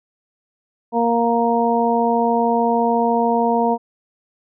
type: harmonic tone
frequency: 233.7 Hz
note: A#3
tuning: 5 cents sharp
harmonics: 1 / 2 / 3 / 4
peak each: -20 / -20 / -20 / -20 dBFS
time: 0.92-3.78 s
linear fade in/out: 50 ms
effects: none